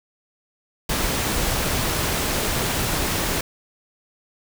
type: noise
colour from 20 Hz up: pink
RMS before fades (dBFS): -23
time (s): 0.89-3.41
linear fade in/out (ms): 5
effects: none